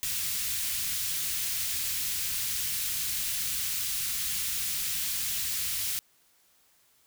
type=band-stop noise; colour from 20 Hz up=white; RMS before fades=-31 dBFS; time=0.03-5.99 s; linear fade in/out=0 ms; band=130 to 2200 Hz; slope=12 dB/octave; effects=white hiss -65 dBFS RMS until 7.06 s